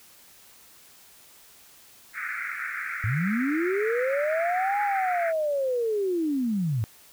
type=band-pass noise; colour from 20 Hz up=pink; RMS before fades=-33 dBFS; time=2.13-5.33 s; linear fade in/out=50 ms; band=1300 to 2300 Hz; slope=96 dB/octave
type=linear two-way sweep; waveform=sine; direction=up then down; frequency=98 to 832 to 100.7 Hz; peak=-23 dBFS; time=3.04-6.84 s; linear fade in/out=0 ms; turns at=4.81 s
effects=white hiss -53 dBFS RMS until 7.12 s